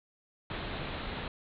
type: low-pass noise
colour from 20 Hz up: pink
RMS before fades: -38 dBFS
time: 0.5-1.28 s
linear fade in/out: 2 ms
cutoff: 4100 Hz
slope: 96 dB/octave
effects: none